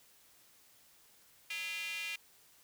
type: tone with high-pass filter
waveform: square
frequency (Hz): 184.9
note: F#3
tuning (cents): -1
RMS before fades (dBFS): -40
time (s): 1.5-2.16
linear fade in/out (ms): 5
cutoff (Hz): 2500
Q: 5.3
effects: white hiss -64 dBFS RMS until 2.63 s